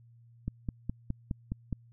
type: click train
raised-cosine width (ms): 5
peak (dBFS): -20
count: 7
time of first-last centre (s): 0.48-1.727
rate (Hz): 4.81
effects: added 117 Hz sine -55 dBFS peak until 1.92 s